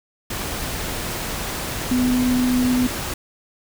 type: tone in noise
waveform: sine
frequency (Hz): 250.3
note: B3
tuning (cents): +23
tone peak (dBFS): -16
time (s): 1.91-2.87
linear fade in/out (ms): 5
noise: pink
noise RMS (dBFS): -27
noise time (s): 0.3-3.14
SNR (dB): +8
effects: none